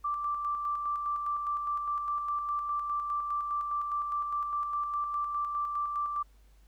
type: tone with tremolo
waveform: sine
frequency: 1173 Hz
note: D6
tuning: 2 cents flat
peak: -28 dBFS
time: 0.04-6.23 s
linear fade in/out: 10 ms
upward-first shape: square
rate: 4.9 Hz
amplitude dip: 35%
effects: added 50 Hz sine -56 dBFS peak until 6.67 s + pink hiss -69 dBFS RMS until 6.67 s